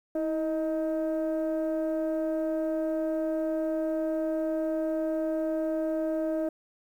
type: tone pair together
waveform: sine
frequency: 322 / 626 Hz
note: E4 / D#5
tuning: -41 / +10 cents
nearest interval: octave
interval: 1151 cents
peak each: -27 dBFS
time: 0.15-6.49 s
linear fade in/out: 5 ms
effects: tanh soft clip ceiling -23 dBFS + 10-bit